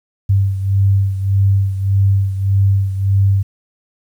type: beating tone pair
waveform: sine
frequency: 97.7 / 99.4 Hz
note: G2 / G2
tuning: -5 / +25 cents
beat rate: 1.7 Hz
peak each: -12 / -18 dBFS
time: 0.29-3.43 s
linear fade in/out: 10 ms
effects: 8-bit